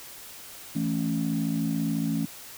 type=chord; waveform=sine; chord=A major; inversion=second; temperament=equal with one note detuned; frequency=164.81 / 219 / 277.2 Hz; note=E3 / A3 / C#4; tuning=0 / -8 / 0 cents; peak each=-28 dBFS; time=0.75-2.26 s; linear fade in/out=10 ms; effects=tanh soft clip ceiling -18 dBFS + white hiss -44 dBFS RMS until 2.57 s